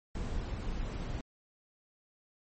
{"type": "noise", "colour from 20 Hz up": "brown", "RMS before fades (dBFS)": -36, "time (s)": [0.15, 1.21], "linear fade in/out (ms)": 2, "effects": ["MP3 32 kbps"]}